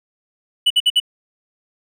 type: tone bursts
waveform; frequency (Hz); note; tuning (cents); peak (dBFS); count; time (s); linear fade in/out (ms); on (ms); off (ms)
triangle; 2960; F#7; 0; -9; 4; 0.66-1.001; 10; 44; 55
effects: none